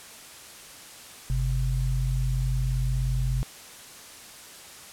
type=tone pair together; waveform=sine; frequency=48.42 / 128.7 Hz; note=G1 / C3; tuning=-21 / -28 cents; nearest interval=octave + perfect fourth; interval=1693 cents; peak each=-25 / -26 dBFS; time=1.3-3.43 s; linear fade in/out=0 ms; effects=white hiss -45 dBFS RMS until 4.92 s + low-pass 11000 Hz 12 dB/octave